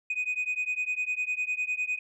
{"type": "beating tone pair", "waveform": "sine", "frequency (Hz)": [2489, 2498.9], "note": ["D#7", "D#7"], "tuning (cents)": [0, 7], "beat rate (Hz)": 9.9, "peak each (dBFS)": -29, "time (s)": [0.1, 1.99], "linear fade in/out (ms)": 5, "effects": ["tanh soft clip ceiling -24 dBFS"]}